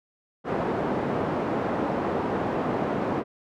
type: band-pass noise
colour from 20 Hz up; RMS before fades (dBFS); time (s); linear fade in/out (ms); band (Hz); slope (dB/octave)
pink; -27; 0.44-3.24; 50; 210 to 900; 12
effects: none